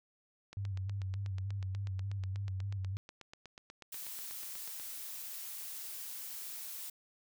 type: click train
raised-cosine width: 0.2 ms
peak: -32 dBFS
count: 36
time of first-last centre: 0.53-4.798 s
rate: 8.2 Hz
type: tone with vibrato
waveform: sine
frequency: 97.1 Hz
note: G2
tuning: 16 cents flat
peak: -35 dBFS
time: 0.57-2.97 s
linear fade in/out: 0 ms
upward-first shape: square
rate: 3.4 Hz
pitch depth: 40 cents each way
type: noise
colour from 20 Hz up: blue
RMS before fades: -44 dBFS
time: 3.92-6.9 s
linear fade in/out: 5 ms
effects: none